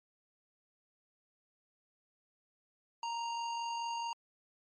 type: tone with amplitude modulation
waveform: square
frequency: 932.3 Hz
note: A#5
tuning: in tune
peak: -35 dBFS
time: 3.03-4.13 s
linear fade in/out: 2 ms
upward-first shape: sine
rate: 44.6 Hz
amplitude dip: 25%
effects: MP3 32 kbps